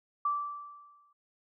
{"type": "tone with exponential decay", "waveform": "sine", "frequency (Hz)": 1165, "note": "D6", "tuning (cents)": -14, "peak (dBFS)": -25, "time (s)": [0.25, 1.13], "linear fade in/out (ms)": 5, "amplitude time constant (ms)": 190, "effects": []}